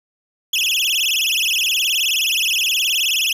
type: tone with vibrato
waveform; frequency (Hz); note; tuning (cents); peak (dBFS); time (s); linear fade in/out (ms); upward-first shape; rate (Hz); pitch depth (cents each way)
35% pulse; 2960; F#7; 0; -14; 0.53-3.33; 5; sine; 19; 270
effects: resampled to 32000 Hz + 7-bit